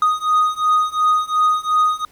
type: beating tone pair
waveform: triangle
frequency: 1242 / 1244.8 Hz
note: D#6 / D#6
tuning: -3 / 0 cents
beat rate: 2.8 Hz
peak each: -16 / -15 dBFS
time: 0.02-2.05 s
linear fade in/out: 2 ms
effects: pink hiss -53 dBFS RMS until 2.11 s